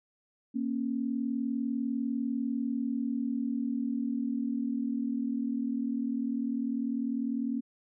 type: tone pair together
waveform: sine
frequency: 234.5 / 274.6 Hz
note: A#3 / C#4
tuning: +11 / -16 cents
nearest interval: minor third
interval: 273 cents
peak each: -31 / -32 dBFS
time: 0.54-7.61 s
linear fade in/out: 20 ms
effects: none